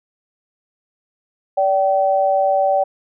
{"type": "tone pair together", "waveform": "sine", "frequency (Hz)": [578.1, 770], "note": ["D5", "G5"], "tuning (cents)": [-27, -31], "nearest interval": "perfect fourth", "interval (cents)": 496, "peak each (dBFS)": -16, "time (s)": [1.57, 2.84], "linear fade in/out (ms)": 10, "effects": []}